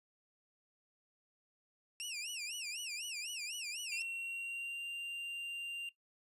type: tone with vibrato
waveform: 20% pulse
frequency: 2637 Hz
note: E7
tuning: in tune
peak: -35 dBFS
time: 2-4.02 s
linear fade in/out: 0 ms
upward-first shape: sine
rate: 4 Hz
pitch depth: 200 cents each way
type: tone with pitch glide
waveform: triangle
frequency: 2727 to 2784 Hz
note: F7 to F7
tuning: -42 to -6 cents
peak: -37 dBFS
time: 3.92-5.89 s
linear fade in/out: 2 ms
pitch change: +36 cents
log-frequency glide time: 4.11-4.84 s
effects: noise-tail reverb RT60 0.1 s tail -18 dB re dry + resampled to 32000 Hz